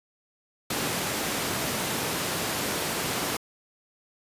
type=high-pass noise; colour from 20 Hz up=pink; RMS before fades=-29 dBFS; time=0.7-3.37 s; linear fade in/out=5 ms; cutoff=150 Hz; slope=12 dB/octave; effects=resampled to 32000 Hz